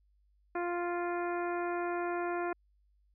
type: harmonic tone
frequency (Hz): 349.2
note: F4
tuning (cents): 0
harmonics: 1 / 2 / 3 / 4 / 5 / 6 / 7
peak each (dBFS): -34 / -37 / -41 / -42 / -46 / -51 / -50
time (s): 0.55-2.53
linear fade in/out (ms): 5
effects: added 50 Hz sine -66 dBFS peak until 3.14 s